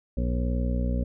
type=harmonic tone; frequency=60.7 Hz; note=B1; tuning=29 cents flat; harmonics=1 / 2 / 3 / 4 / 5 / 7 / 8 / 9; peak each=-25 / -33 / -33 / -32 / -43 / -44 / -42 / -38 dBFS; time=0.17-1.04 s; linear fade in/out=5 ms; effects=none